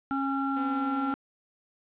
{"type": "harmonic tone", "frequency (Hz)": 273.2, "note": "C#4", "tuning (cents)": -25, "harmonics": [1, 3, 5], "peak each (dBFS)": [-28, -34, -32], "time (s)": [0.11, 1.14], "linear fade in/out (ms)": 0}
{"type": "tone", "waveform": "sawtooth", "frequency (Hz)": 254.2, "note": "C4", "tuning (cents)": -50, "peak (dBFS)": -34, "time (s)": [0.56, 1.14], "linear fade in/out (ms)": 10}
{"effects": ["resampled to 8000 Hz", "9-bit"]}